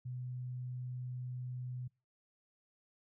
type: tone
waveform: sine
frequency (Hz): 125.4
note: B2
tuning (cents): +27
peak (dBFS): -39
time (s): 0.05-1.88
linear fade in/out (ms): 10
effects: noise-tail reverb RT60 0.3 s tail -26 dB re dry